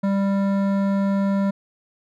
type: tone with hard clipping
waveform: triangle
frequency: 197.2 Hz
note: G3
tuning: 11 cents sharp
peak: -20 dBFS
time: 0.03-1.51 s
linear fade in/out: 10 ms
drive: 17 dB
effects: none